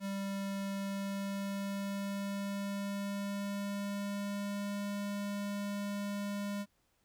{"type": "tone with pitch glide", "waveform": "square", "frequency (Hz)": [197, 202.5], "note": ["G3", "G#3"], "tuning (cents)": [9, -43], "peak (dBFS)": -36, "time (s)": [0, 6.66], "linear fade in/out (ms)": 50, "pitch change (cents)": 48, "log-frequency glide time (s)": [0.74, 4.86], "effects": ["pink hiss -75 dBFS RMS until 7.04 s"]}